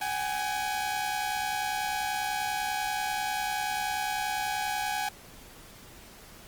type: tone pair together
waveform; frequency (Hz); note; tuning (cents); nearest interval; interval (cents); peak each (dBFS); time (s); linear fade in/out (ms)
sawtooth; 760.4 / 830.6; F#5 / G#5; +47 / 0; major second; 153; -29 / -27; 0.01-5.09; 5
effects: pink hiss -50 dBFS RMS until 6.47 s + Opus 32 kbps